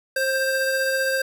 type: tone pair together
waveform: square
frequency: 531.4 / 1579 Hz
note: C5 / G6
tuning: +27 / +12 cents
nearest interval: octave + perfect fifth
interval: 1885 cents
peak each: -24 dBFS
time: 0.16-1.22 s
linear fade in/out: 5 ms
effects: none